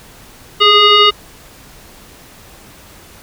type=tone with frequency modulation; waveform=sine; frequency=2061 Hz; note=C7; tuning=27 cents flat; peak=-5 dBFS; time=0.6-1.11 s; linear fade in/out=20 ms; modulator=822 Hz; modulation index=2; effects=pink hiss -40 dBFS RMS until 3.22 s